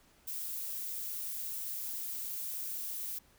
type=noise; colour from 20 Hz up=violet; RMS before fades=-39 dBFS; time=0.27-3.19 s; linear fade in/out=10 ms; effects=pink hiss -65 dBFS RMS until 3.38 s